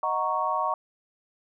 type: chord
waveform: sine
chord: D# minor seventh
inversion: none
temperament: equal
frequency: 622.3 / 740 / 932.3 / 1108.7 Hz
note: D#5 / F#5 / A#5 / C#6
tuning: 0 / 0 / 0 / 0 cents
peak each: -32 / -31 / -29 / -27 dBFS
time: 0.03-0.74 s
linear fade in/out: 2 ms
effects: none